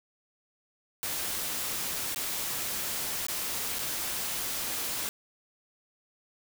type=noise with dropouts; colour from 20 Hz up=white; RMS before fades=-33 dBFS; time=1.03-5.09 s; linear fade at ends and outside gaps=0 ms; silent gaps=2.146-2.16 / 3.267-3.284 / 3.786-3.791 s; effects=none